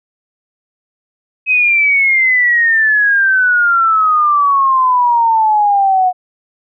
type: exponential sweep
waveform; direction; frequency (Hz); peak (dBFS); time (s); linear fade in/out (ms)
sine; down; 2550 to 726; -8; 1.46-6.13; 50
effects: none